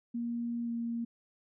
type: tone with pitch glide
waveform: sine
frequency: 235.9 to 233.3 Hz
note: A#3 to A#3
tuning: +21 to +2 cents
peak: -32 dBFS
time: 0.14-1.05 s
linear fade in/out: 10 ms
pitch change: -19 cents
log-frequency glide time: 0.64-0.7 s
effects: none